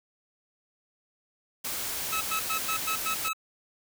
white noise, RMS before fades -33 dBFS, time 1.64-3.29 s, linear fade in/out 10 ms
25% pulse tone bursts, 1295 Hz, E6, 31 cents flat, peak -24 dBFS, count 7, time 2.12-3.333 s, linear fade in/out 10 ms, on 91 ms, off 96 ms
effects none

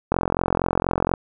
click train, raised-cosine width 1 ms, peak -5 dBFS, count 46, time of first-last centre 0.12-1.138 s, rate 44.2 Hz, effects none

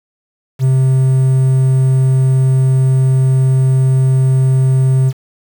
triangle tone with quantisation, 131.4 Hz, C3, 8 cents sharp, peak -6 dBFS, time 0.59-5.13 s, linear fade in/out 50 ms, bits 6, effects none

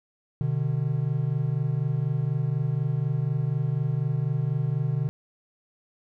triangle tone pair together, 126.72 / 150.8 Hz, B2 / D3, +45 / +46 cents, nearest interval minor third, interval 301 cents, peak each -24 dBFS, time 0.41-5.09 s, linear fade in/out 0 ms, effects none

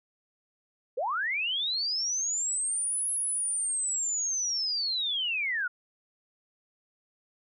sine linear two-way sweep, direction up then down, 441.1 to 10690 to 1387 Hz, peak -27 dBFS, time 0.97-5.68 s, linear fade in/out 10 ms, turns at 3.12 s, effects none

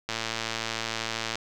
click train, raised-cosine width 0.2 ms, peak -12 dBFS, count 144, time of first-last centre 0.09-1.355 s, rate 113 Hz, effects none

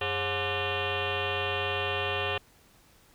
sine tone with frequency modulation, 1174.7 Hz, D6, in tune, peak -27 dBFS, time 0.01-2.38 s, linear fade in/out 5 ms, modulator 317 Hz, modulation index 6.5, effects pink hiss -60 dBFS RMS until 3.14 s

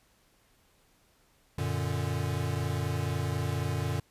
square chord, Gb augmented, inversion none, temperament equal, 92.5 / 116.54 / 146.83 Hz, Gb2 / Bb2 / D3, 0 / 0 / 0 cents, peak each -34 dBFS, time 1.58-4 s, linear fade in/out 5 ms, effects pink hiss -66 dBFS RMS until 4.1 s + resampled to 32000 Hz

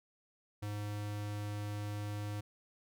square tone, 103.83 Hz, G#2, in tune, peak -38 dBFS, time 0.62-2.41 s, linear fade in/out 10 ms, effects none

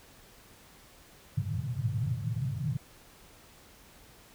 pink band-pass noise, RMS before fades -32 dBFS, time 1.37-2.77 s, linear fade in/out 5 ms, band 100 to 150 Hz, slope 48 dB/octave, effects pink hiss -56 dBFS RMS until 4.34 s

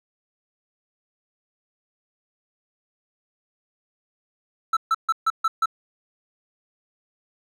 triangle tone bursts, 1324 Hz, E6, 7 cents sharp, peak -15 dBFS, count 6, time 4.73-5.658 s, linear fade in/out 5 ms, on 38 ms, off 140 ms, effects none

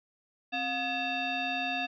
sine tone with frequency modulation, 1700 Hz, G#6, 40 cents sharp, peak -29 dBFS, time 0.52-1.87 s, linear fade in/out 20 ms, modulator 982 Hz, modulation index 1.8, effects none

